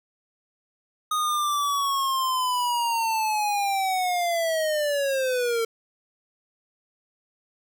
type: linear sweep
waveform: square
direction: down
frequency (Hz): 1244.5 to 450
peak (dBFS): -23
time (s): 1.11-5.65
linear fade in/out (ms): 5
effects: none